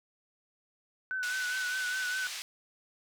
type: tone with vibrato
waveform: sine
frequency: 1500 Hz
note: F#6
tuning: 23 cents sharp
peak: -31 dBFS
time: 1.11-2.27 s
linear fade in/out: 0 ms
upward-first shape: sine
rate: 4.9 Hz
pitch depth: 37 cents each way
type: band-pass noise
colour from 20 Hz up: pink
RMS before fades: -40 dBFS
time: 1.23-2.42 s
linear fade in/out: 0 ms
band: 2400 to 7300 Hz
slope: 12 dB/octave
effects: none